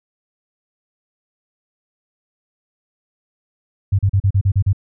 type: tone bursts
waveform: sine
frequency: 98 Hz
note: G2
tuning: in tune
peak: -11 dBFS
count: 8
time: 3.92-4.731 s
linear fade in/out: 10 ms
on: 69 ms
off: 37 ms
effects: none